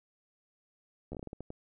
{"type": "slowing click train", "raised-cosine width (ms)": 2, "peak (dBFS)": -28, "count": 10, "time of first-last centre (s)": [1.12, 1.504], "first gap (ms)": 12, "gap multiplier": 1.3, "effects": []}